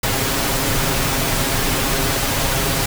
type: noise with comb filter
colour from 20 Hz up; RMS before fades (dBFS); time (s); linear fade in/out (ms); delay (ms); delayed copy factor
pink; -19; 0.03-2.86; 5; 7.4; +0.55
effects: none